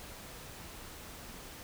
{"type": "silence", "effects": ["pink hiss -48 dBFS RMS until 1.63 s"]}